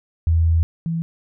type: tone pair in turn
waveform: sine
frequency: 82.3 / 165.31 Hz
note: E2 / E3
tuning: -2 / +5 cents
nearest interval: octave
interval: 1207 cents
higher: second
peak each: -13 / -20 dBFS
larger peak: first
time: 0.27-0.63 / 0.86-1.02 s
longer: first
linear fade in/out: 0 ms
effects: none